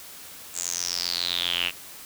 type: tone with band-pass filter sweep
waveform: square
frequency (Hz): 43.77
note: F1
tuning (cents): +5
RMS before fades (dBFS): -28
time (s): 0.53-1.72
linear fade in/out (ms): 50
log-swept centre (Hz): 7600 to 2700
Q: 7.9
effects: white hiss -43 dBFS RMS until 2.05 s